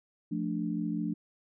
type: chord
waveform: sine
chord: D minor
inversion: first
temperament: equal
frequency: 174.61 / 220 / 293.7 Hz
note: F3 / A3 / D4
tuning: 0 / 0 / 0 cents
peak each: -34 dBFS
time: 0.31-1.14 s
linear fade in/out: 10 ms
effects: none